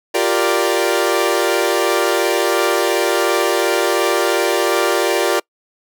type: chord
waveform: sawtooth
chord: G minor seventh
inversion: third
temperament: equal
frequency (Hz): 349.2 / 392 / 466.2 / 587.3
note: F4 / G4 / Bb4 / D5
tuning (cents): 0 / 0 / 0 / 0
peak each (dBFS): -16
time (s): 0.14-5.4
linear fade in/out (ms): 10
effects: noise-tail reverb RT60 0.1 s tail -26 dB re dry